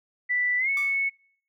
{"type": "tone with pitch glide", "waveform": "sine", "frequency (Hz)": [1975.5, 2205], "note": ["B6", "C#7"], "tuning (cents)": [0, -10], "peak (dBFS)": -22, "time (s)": [0.29, 1.1], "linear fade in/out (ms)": 20, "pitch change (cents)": 190, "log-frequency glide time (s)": [0.58, 0.7]}
{"type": "tone with exponential decay", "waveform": "sawtooth", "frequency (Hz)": 1174.7, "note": "D6", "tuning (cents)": 0, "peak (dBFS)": -31, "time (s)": [0.77, 1.08], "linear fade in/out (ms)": 1, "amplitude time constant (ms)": 67}
{"effects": ["noise-tail reverb RT60 0.6 s tail -26 dB re dry"]}